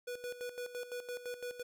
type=tone with tremolo; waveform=square; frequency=490 Hz; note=B4; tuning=14 cents flat; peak=-39 dBFS; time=0.07-1.63 s; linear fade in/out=10 ms; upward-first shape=square; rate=5.9 Hz; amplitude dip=70%; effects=none